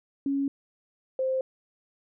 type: tone pair in turn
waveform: sine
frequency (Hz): 277.2 / 523.3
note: C#4 / C5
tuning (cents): 0 / 0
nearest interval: major seventh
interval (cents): 1100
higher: second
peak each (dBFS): -24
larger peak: neither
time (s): 0.26-0.48 / 1.19-1.41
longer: neither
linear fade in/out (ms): 2
effects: none